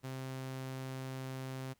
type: tone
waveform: sawtooth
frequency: 131.5 Hz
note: C3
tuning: 9 cents sharp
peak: -36 dBFS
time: 0.03-1.74 s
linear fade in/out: 20 ms
effects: pink hiss -74 dBFS RMS until 1.79 s